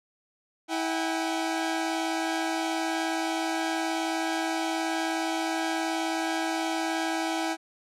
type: tone cluster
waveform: sawtooth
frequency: 325.1 / 753 / 812 Hz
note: E4 / F#5 / G#5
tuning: -24 / +30 / -39 cents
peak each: -25 / -29 / -30 dBFS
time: 0.68-7.57 s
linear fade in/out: 50 ms
effects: low-pass 9000 Hz 12 dB/octave